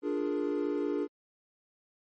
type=chord; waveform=triangle; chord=Bb dominant seventh; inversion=first; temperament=equal; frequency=293.7 / 349.2 / 415.3 / 466.2 Hz; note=D4 / F4 / Ab4 / Bb4; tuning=0 / 0 / 0 / 0 cents; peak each=-30 / -33 / -31 / -35 dBFS; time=0.02-1.08 s; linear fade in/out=50 ms; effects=tanh soft clip ceiling -18 dBFS + MP3 32 kbps